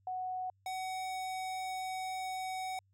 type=tone pair in turn; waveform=sine / square; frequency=740 / 750.3 Hz; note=F#5 / F#5; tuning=0 / +24 cents; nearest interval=unison; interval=24 cents; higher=second; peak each=-35 / -37 dBFS; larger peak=first; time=0.07-0.5 / 0.66-2.79 s; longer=second; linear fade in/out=2 ms; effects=added 97 Hz sine -68 dBFS peak until 2.93 s + low-pass 12000 Hz 12 dB/octave